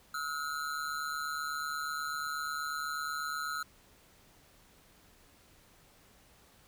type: ring-modulated tone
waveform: square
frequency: 1363 Hz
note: F6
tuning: 43 cents flat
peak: -32 dBFS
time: 0.14-3.63 s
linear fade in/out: 5 ms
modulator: 74.1 Hz
effects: pink hiss -62 dBFS RMS until 6.67 s